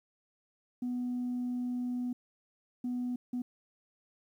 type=tone bursts at uneven times; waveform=sine; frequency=246.9 Hz; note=B3; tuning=in tune; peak=-30 dBFS; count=3; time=0.82-2.13 / 2.84-3.16 / 3.33-3.42 s; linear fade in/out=5 ms; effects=tanh soft clip ceiling -29 dBFS + 11-bit